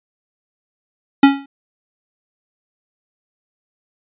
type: tone with exponential decay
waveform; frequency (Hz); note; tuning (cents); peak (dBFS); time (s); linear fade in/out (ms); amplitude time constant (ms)
square; 277.2; C#4; 0; -3; 1.23-1.46; 5; 50
effects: resampled to 8000 Hz